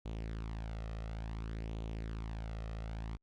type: tone with flanger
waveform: sawtooth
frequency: 55 Hz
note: A1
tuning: in tune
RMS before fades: -41 dBFS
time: 0.05-3.17 s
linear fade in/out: 10 ms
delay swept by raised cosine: 0.29 to 1.59 ms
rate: 0.57 Hz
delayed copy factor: +0.55
effects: low-pass 5000 Hz 12 dB/octave + Opus 48 kbps